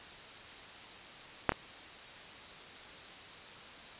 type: clicks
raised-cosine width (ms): 0.5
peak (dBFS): -9 / -18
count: 2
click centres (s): 1.493 / 1.52
effects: white hiss -49 dBFS RMS until 3.99 s + resampled to 8000 Hz